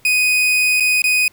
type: tone with dropouts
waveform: 40% pulse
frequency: 2495 Hz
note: D#7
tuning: 4 cents sharp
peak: -12 dBFS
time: 0.05-1.28 s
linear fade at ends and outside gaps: 2 ms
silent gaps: 0.8-0.805 / 1.02-1.04 s
effects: pink hiss -52 dBFS RMS until 1.32 s